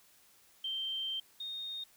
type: tone pair in turn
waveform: sine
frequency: 3136 / 3696 Hz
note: G7 / A#7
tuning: 0 / -16 cents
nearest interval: minor third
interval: 284 cents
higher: second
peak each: -34 / -38 dBFS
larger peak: first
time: 0.64-1.2 / 1.4-1.84 s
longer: first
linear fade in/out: 5 ms
effects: white hiss -64 dBFS RMS until 1.96 s